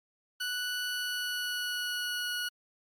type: tone with pitch glide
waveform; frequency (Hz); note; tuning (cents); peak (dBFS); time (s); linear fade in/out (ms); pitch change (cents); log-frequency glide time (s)
20% pulse; 1480 to 1458.8; F#6 to F#6; 0 to -25; -27; 0.4-2.49; 10; -25; 0.85-2.38
effects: Opus 48 kbps